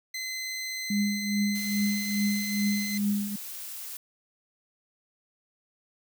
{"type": "tone", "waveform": "20% pulse", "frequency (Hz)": 2049, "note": "C7", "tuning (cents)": -37, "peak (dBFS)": -27, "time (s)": [0.14, 2.98], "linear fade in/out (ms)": 5}
{"type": "tone with tremolo", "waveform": "sine", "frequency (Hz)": 204.3, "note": "G#3", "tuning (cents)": -28, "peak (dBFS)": -22, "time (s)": [0.9, 3.36], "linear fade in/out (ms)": 5, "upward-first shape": "triangle", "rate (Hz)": 2.4, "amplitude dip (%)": 75}
{"type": "noise", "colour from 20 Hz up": "blue", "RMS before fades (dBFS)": -39, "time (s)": [1.55, 3.97], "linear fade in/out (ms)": 2}
{"effects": []}